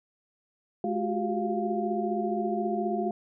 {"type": "tone cluster", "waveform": "sine", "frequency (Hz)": [212.1, 356.9, 371.7, 395.9, 699], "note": ["G#3", "F4", "F#4", "G4", "F5"], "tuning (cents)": [37, 38, 8, 17, 1], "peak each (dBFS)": [-31, -33, -34, -36, -31], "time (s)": [0.84, 3.11], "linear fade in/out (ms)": 2, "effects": []}